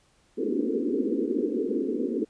pink band-pass noise, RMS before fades -27 dBFS, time 0.37-2.25 s, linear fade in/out 20 ms, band 220 to 470 Hz, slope 96 dB/octave, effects pink hiss -64 dBFS RMS until 2.29 s + resampled to 22050 Hz

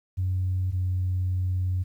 sine tone pair in turn, 92.5 / 91.75 Hz, F#2 / F#2, 0 / -14 cents, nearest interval unison, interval 14 cents, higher first, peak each -22 dBFS, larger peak neither, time 0.17-0.72 / 0.72-1.84 s, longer second, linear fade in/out 20 ms, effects tanh soft clip ceiling -19 dBFS + 10-bit

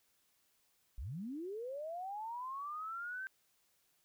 sine linear sweep, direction up, 43.65 to 1568 Hz, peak -40 dBFS, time 0.98-3.27 s, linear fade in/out 0 ms, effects white hiss -75 dBFS RMS until 4.04 s

